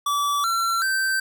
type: tone with pitch steps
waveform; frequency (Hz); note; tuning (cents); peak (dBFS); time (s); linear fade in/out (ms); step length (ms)
square; 1153 / 1355 / 1555; D6 / E6 / G6; -32 / +47 / -14; -21; 0.06-1.2; 5; 380
effects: none